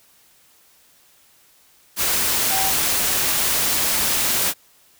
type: tone in noise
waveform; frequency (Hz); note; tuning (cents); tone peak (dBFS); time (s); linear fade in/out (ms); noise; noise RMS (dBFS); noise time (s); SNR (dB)
sine; 772; G5; -27; -24; 2.49-2.73; 50; white; -20; 1.96-4.54; -7
effects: white hiss -55 dBFS RMS until 4.99 s